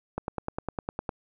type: click train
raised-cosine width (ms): 1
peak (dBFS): -16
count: 10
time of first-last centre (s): 0.18-1.092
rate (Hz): 9.87
effects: none